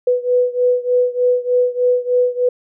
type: beating tone pair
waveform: sine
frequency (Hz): 493.9 / 497.2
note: B4 / B4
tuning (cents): 0 / +12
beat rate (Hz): 3.3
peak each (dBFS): -15 / -17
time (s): 0.07-2.49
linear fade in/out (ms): 5
effects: none